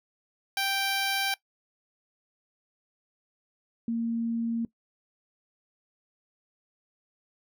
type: tone pair in turn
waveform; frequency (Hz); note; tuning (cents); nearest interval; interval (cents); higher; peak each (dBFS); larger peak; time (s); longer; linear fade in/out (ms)
10% pulse / sine; 784 / 230.7; G5 / A#3; 0 / -18; octave + major sixth; 2118; first; -18 / -26; first; 0.57-1.34 / 3.88-4.65; neither; 2
effects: noise-tail reverb RT60 0.1 s tail -20 dB re dry